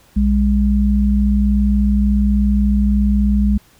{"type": "tone pair together", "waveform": "sine", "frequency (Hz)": [61.11, 204.6], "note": ["B1", "G#3"], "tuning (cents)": [-18, -26], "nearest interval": "octave + major sixth", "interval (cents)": 2092, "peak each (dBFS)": -14, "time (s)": [0.16, 3.58], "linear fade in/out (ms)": 10, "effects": ["pink hiss -51 dBFS RMS until 3.79 s"]}